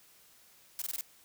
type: noise bursts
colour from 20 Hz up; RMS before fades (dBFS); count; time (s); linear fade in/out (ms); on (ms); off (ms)
blue; -36; 5; 0.79-1.009; 0; 27; 21
effects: white hiss -61 dBFS RMS until 1.24 s